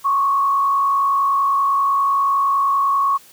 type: tone with frequency modulation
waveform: sine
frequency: 1108.7 Hz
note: C#6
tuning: in tune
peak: -14 dBFS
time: 0.04-3.18 s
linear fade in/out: 20 ms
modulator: 50.4 Hz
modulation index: 0.55
effects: white hiss -47 dBFS RMS until 3.32 s